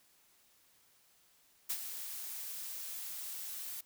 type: noise with ADSR envelope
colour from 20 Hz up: blue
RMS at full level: -34 dBFS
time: 1.69-3.81 s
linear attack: 15 ms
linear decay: 63 ms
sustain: -9 dB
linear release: 6 ms
effects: white hiss -68 dBFS RMS until 3.85 s